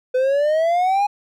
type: exponential sweep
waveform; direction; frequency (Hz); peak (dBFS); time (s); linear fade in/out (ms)
triangle; up; 502 to 830.6; -13; 0.14-1.07; 10
effects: none